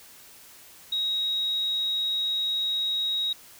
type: tone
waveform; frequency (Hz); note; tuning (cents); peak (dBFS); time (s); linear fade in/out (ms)
sine; 3796; A#7; +31; -24; 0.92-3.33; 5
effects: white hiss -50 dBFS RMS until 3.59 s